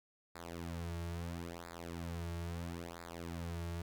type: tone with flanger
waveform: sawtooth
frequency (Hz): 85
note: F2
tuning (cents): -46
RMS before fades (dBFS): -43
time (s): 0.35-3.82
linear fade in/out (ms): 5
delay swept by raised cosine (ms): 0.33 to 4.03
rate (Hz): 0.75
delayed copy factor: -0.9
effects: none